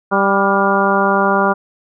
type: harmonic tone with a mistuned harmonic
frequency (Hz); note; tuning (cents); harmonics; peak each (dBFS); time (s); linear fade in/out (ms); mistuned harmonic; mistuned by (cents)
196.7; G3; +6; 1 / 2 / 3 / 4 / 5 / 6 / 7; -19 / -19 / -19 / -19 / -19 / -19 / -19; 0.11-1.54; 20; 7; +45
effects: none